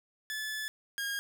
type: tone pair in turn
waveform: sawtooth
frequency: 1730 / 1626.4 Hz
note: A6 / G#6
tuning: -30 / -37 cents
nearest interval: minor second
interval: 107 cents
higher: first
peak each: -31 / -29 dBFS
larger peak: second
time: 0.3-0.68 / 0.98-1.19 s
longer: first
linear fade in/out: 0 ms
effects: none